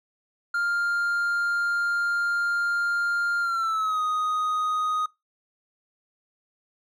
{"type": "tone with pitch glide", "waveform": "triangle", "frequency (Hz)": [1400, 1247.3], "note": ["F6", "D#6"], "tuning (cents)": [4, 4], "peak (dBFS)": -21, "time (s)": [0.54, 5.06], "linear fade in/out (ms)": 5, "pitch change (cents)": -200, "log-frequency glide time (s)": [3.41, 4.01], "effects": ["noise-tail reverb RT60 0.2 s tail -22 dB re dry"]}